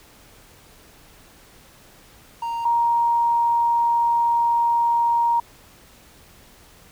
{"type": "tone pair in turn", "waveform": ["triangle", "sine"], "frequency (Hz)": [930, 938.1], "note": ["A#5", "A#5"], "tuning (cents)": [-4, 11], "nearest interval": "unison", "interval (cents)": 15, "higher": "second", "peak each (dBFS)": [-22, -16], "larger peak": "second", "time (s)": [[2.42, 2.65], [2.65, 5.4]], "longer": "second", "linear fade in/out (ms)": 5, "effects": ["pink hiss -50 dBFS RMS until 6.91 s"]}